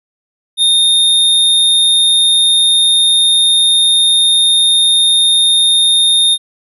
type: tone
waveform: square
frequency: 3664 Hz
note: A#7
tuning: 31 cents flat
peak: -8 dBFS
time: 0.57-6.38 s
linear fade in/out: 50 ms
effects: resampled to 32000 Hz